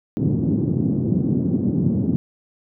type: band-pass noise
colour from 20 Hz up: white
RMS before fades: -20 dBFS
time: 0.17-2.16 s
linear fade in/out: 0 ms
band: 110 to 270 Hz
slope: 24 dB/octave
effects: none